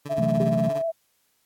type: tone with tremolo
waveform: 20% pulse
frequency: 144.5 Hz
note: D3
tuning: 28 cents flat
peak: -26 dBFS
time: 0.05-0.82 s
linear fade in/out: 10 ms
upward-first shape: sine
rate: 17 Hz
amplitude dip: 75%
type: tone with vibrato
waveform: sine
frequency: 659.3 Hz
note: E5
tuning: in tune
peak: -23 dBFS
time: 0.09-0.92 s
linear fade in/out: 20 ms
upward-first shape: square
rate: 12 Hz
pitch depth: 17 cents each way
type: chord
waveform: sine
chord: F# half-diminished seventh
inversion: second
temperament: equal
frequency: 130.81 / 164.81 / 185 / 220 Hz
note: C3 / E3 / F#3 / A3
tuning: 0 / 0 / 0 / 0 cents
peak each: -28 / -26 / -29 / -25 dBFS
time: 0.18-0.69 s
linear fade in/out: 5 ms
type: tone with exponential decay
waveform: sine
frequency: 400.1 Hz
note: G4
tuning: 35 cents sharp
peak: -23 dBFS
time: 0.4-0.65 s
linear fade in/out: 2 ms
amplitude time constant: 54 ms
effects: white hiss -68 dBFS RMS until 1.45 s + AAC 64 kbps